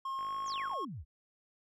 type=tone with pitch glide; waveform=triangle; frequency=1073 to 1085.5 Hz; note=C6 to C#6; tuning=+43 to -37 cents; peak=-33 dBFS; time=0.05-0.85 s; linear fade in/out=5 ms; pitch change=+20 cents; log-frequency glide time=0.2-0.31 s
type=click train; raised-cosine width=0.5 ms; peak=-37 dBFS; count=29; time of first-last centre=0.19-0.734 s; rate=51.5 Hz
type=exponential sweep; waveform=sine; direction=down; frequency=7900 to 57.6 Hz; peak=-40 dBFS; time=0.45-1.05 s; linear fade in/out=50 ms
effects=none